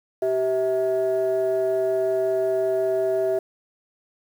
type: tone pair together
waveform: sine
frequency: 385.5 / 649 Hz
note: G4 / E5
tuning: -29 / -27 cents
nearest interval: major sixth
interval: 902 cents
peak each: -21 dBFS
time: 0.22-3.39 s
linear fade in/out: 5 ms
effects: tanh soft clip ceiling -15 dBFS + 8-bit